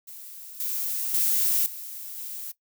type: noise with level steps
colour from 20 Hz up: violet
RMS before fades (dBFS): -42 / -29 / -23 / -38 / -36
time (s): 0.07-2.52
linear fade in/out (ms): 10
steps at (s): 0.6 / 1.14 / 1.66 / 2.17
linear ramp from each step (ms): 2
effects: noise-tail reverb RT60 0.1 s tail -17 dB re dry